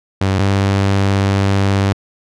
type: tone pair in turn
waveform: sawtooth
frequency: 96.2 / 98.33 Hz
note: G2 / G2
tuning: -32 / +6 cents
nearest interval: unison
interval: 38 cents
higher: second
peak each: -9 / -8 dBFS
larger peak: second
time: 0.21-0.39 / 0.39-1.93 s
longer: second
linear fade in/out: 5 ms
effects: low-pass 6000 Hz 12 dB/octave